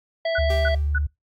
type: harmonic tone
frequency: 659.3 Hz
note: E5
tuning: in tune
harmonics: 1 / 3 / 5 / 7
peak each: -21 / -31 / -35 / -38 dBFS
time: 0.25-0.75 s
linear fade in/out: 5 ms
type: tone bursts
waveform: sine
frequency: 1480 Hz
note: F#6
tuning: in tune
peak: -21 dBFS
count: 3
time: 0.35-0.984 s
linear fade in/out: 5 ms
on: 38 ms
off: 260 ms
type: tone with vibrato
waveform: sine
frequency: 73 Hz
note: D2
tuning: 10 cents flat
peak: -20 dBFS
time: 0.38-1.07 s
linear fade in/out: 10 ms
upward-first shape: sine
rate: 10 Hz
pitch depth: 20 cents each way
type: tone with exponential decay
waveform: sawtooth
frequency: 392.2 Hz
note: G4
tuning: 1 cent sharp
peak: -25 dBFS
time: 0.5-1.06 s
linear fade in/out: 2 ms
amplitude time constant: 120 ms
effects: noise-tail reverb RT60 0.2 s tail -25 dB re dry + AAC 64 kbps